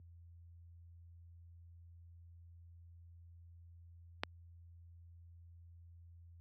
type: click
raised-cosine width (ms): 0.3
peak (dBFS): -18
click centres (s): 4.235
effects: added 85 Hz sine -45 dBFS peak until 6.4 s + high-pass 150 Hz 12 dB/octave